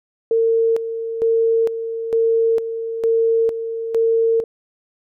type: tone with tremolo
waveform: sine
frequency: 454.8 Hz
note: A#4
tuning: 43 cents flat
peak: -13 dBFS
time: 0.31-4.44 s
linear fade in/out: 2 ms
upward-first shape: square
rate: 1.1 Hz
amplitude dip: 65%
effects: none